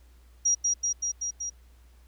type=tone with echo; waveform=sine; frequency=5720 Hz; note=F8; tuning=41 cents sharp; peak=-20 dBFS; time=0.45-0.55 s; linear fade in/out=10 ms; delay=190 ms; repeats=5; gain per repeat=-2 dB; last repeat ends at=1.5 s; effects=added 60 Hz sine -52 dBFS peak until 2.07 s + pink hiss -65 dBFS RMS until 2.07 s